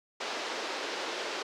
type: band-pass noise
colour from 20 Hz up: pink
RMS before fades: -36 dBFS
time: 0.2-1.43 s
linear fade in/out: 10 ms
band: 350 to 5600 Hz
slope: 24 dB/octave
effects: none